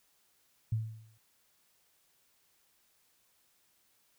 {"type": "tone with exponential decay", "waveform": "sine", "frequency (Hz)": 110.7, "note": "A2", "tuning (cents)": 11, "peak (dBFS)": -26, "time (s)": [0.72, 1.18], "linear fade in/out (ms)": 5, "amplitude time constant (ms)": 100, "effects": ["white hiss -71 dBFS RMS until 4.18 s"]}